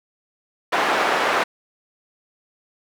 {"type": "band-pass noise", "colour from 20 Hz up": "white", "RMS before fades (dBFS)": -20, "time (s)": [0.72, 1.44], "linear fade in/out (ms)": 10, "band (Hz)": [420, 1400], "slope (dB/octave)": 12, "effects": []}